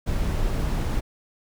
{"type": "noise", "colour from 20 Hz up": "brown", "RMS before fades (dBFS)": -24, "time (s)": [0.06, 1.01], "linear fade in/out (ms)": 20, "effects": []}